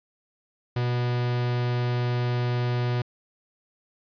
45% pulse tone, 122.3 Hz, B2, 16 cents flat, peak -23 dBFS, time 0.76-3.02 s, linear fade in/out 5 ms, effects resampled to 11025 Hz + 10-bit

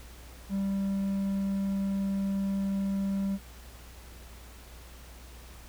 triangle tone, 196 Hz, G3, in tune, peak -25 dBFS, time 0.49-3.39 s, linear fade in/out 50 ms, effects added 60 Hz sine -47 dBFS peak until 5.68 s + pink hiss -52 dBFS RMS until 5.68 s

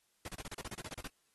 pink noise bursts, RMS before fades -44 dBFS, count 13, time 0.25-1.074 s, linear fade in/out 2 ms, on 32 ms, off 34 ms, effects white hiss -75 dBFS RMS until 1.34 s + AAC 32 kbps

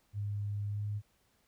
sine tone with pitch glide, 102.5 to 103.81 Hz, G#2 to G#2, -22 to 0 cents, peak -33 dBFS, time 0.13-1.02 s, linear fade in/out 50 ms, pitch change +22 cents, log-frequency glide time 0.69-0.8 s, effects pink hiss -72 dBFS RMS until 1.47 s

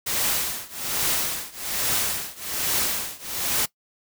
white noise with tremolo, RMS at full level -22 dBFS, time 0.06-3.66 s, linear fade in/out 10 ms, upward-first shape triangle, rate 1.2 Hz, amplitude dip 95%, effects noise-tail reverb RT60 0.1 s tail -20 dB re dry

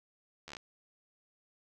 slowing click train, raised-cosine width 0.2 ms, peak -28 dBFS, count 7, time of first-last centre 0.48-0.568 s, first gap 12 ms, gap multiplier 1.08, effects none

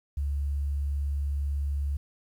sine tone, 71 Hz, C#2, 42 cents sharp, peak -26 dBFS, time 0.17-1.97 s, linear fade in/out 5 ms, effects 10-bit

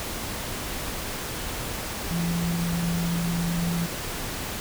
sine tone in noise, 170.4 Hz, F3, 42 cents flat, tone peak -24 dBFS, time 2.11-3.86 s, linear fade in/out 0 ms, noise pink, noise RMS -32 dBFS, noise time 0-4.6 s, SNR +5 dB, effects none

